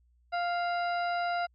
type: harmonic tone with a mistuned harmonic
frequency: 698.5 Hz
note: F5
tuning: in tune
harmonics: 1 / 2 / 3 / 4 / 6 / 7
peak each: -29 / -35 / -43 / -47 / -48 / -48 dBFS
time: 0.32-1.47 s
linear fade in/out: 20 ms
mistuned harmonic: 6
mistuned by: -100 cents
effects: added 60 Hz sine -63 dBFS peak until 1.54 s